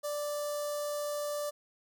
sawtooth tone with notch filter, 587.3 Hz, D5, in tune, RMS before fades -35 dBFS, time 0.03-1.51 s, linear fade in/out 20 ms, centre 2300 Hz, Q 0.53, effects none

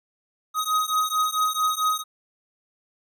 square beating tone pair, 1255 / 1259.5 Hz, D#6 / D#6, +15 / +21 cents, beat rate 4.5 Hz, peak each -25 dBFS, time 0.54-2.04 s, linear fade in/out 50 ms, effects none

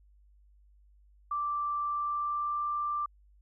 sine tone with pitch glide, 1173 to 1181.2 Hz, D6 to D6, -2 to +10 cents, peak -29 dBFS, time 1.31-3.06 s, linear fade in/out 5 ms, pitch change +12 cents, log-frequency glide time 1.81-2.68 s, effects added 50 Hz sine -58 dBFS peak until 3.41 s

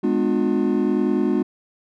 triangle chord, G# diminished seventh, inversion none, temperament just, 207.7 / 249.2 / 299 / 358.8 Hz, G#3 / B3 / D4 / F4, 0 / +16 / +31 / +47 cents, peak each -21 dBFS, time 0.03-1.43 s, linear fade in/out 10 ms, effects none

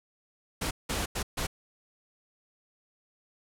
pink noise bursts at uneven times, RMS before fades -31 dBFS, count 4, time 0.61-0.71 / 0.89-1.06 / 1.15-1.23 / 1.37-1.47 s, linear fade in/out 10 ms, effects low-pass 12000 Hz 12 dB/octave

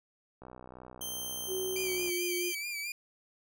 click train, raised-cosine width 1 ms, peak -34 dBFS, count 106, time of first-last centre 0.42-2.092 s, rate 62.8 Hz
10% pulse tone, 3136 Hz, G7, in tune, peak -28 dBFS, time 1.01-2.55 s, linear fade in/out 5 ms
sine tone with pitch glide, 374.9 to 354.5 Hz, F#4 to F4, +23 to +26 cents, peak -33 dBFS, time 1.47-2.53 s, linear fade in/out 50 ms, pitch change -97 cents, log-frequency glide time 1.83-2.07 s
sawtooth tone with vibrato, 2349 Hz, D7, in tune, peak -32 dBFS, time 1.76-2.92 s, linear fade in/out 2 ms, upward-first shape sine, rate 4.6 Hz, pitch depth 55 cents each way
effects none

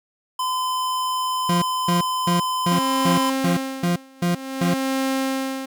square tone, 1021 Hz, C6, 43 cents flat, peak -22 dBFS, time 0.39-3.3 s, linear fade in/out 5 ms
40% pulse tone bursts, 174.61 Hz, F3, in tune, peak -17 dBFS, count 9, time 1.49-4.74 s, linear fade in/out 5 ms, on 130 ms, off 260 ms
sawtooth tone with tremolo, 266.5 Hz, C4, 32 cents sharp, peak -16 dBFS, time 2.71-5.66 s, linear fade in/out 10 ms, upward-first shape sine, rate 0.53 Hz, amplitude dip 95%
effects none

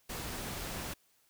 pink noise, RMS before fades -40 dBFS, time 0.09-0.94 s, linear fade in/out 10 ms, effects white hiss -70 dBFS RMS until 1.29 s

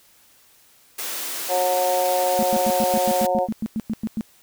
white high-pass noise, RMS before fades -29 dBFS, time 0.98-3.27 s, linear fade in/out 10 ms, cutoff 250 Hz, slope 24 dB/octave
harmonic tone, 181.7 Hz, F#3, 31 cents flat, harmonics 2 / 3 / 4 / 5, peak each -32 / -21 / -22 / -29 dBFS, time 1.48-3.48 s, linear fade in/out 50 ms
sine tone bursts, 220 Hz, A3, in tune, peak -21 dBFS, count 14, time 2.39-4.209 s, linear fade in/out 0 ms, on 38 ms, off 99 ms
effects white hiss -55 dBFS RMS until 4.42 s

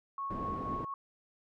sine tone with tremolo, 1101 Hz, C#6, 12 cents flat, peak -34 dBFS, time 0.18-0.94 s, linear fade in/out 2 ms, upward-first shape sine, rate 4.1 Hz, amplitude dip 40%
white low-pass noise, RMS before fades -40 dBFS, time 0.3-0.85 s, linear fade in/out 5 ms, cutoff 370 Hz, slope 12 dB/octave
effects none

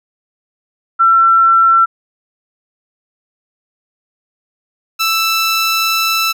sine / 15% pulse tone pair in turn, 1348 / 1324.1 Hz, E6 / E6, +38 / +7 cents, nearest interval unison, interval 31 cents, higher first, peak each -6 dBFS, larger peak neither, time 0.99-1.86 / 4.99-6.33 s, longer second, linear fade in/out 20 ms, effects none

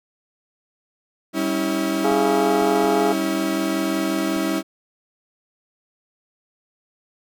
35% pulse chord, C# diminished, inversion second, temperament equal with one note detuned, 196 / 277.2 / 322.7 Hz, G3 / C#4 / E4, 0 / 0 / -37 cents, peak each -25 / -24 / -21 dBFS, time 1.33-4.63 s, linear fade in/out 50 ms
harmonic tone, 138.59 Hz, C#3, in tune, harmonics 3 / 4 / 5 / 6 / 7 / 8 / 9 / 10, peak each -20 / -29 / -23 / -25 / -37 / -32 / -34 / -39 dBFS, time 2.04-3.13 s, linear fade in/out 10 ms
clicks, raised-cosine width 3 ms, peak -29 dBFS, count 4, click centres 2.117 / 2.62 / 2.843 / 4.365 s
effects none

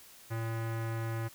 square tone with low-pass filter, 113.4 Hz, A#2, 47 cents flat, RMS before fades -35 dBFS, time 0.3-1.29 s, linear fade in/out 20 ms, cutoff 1800 Hz, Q 1.7, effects white hiss -55 dBFS RMS until 1.34 s

